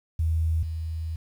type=tone pair in turn; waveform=sine; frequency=80.7 / 80.7 Hz; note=E2 / E2; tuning=-36 / -36 cents; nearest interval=unison; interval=0 cents; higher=neither; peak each=-21 / -28 dBFS; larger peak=first; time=0.19-0.63 / 0.63-1.16 s; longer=second; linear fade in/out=5 ms; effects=9-bit